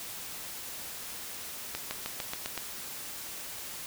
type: accelerating click train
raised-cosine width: 0.2 ms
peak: -16 dBFS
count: 7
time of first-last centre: 1.75-2.577 s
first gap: 160 ms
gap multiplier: 0.94
effects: white hiss -41 dBFS RMS until 3.86 s